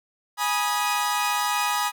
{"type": "chord", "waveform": "sawtooth", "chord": "G# minor", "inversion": "none", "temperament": "equal with one note detuned", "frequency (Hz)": [830.6, 972.5, 1244.5], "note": ["G#5", "B5", "D#6"], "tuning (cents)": [0, -27, 0], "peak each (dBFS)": -23, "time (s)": [0.37, 1.92], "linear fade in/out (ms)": 50, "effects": []}